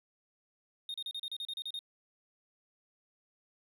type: tone bursts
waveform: triangle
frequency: 3695 Hz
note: A#7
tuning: 16 cents flat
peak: -35 dBFS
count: 11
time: 0.89-1.791 s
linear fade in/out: 2 ms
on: 51 ms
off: 34 ms
effects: none